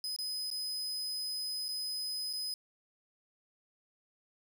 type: tone with dropouts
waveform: 40% pulse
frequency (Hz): 5030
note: D#8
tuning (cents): +18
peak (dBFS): -34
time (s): 0.04-2.54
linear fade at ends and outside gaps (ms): 1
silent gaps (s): 0.163-0.187 / 0.503-0.513 / 1.683-1.688 / 2.329-2.334
effects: 10-bit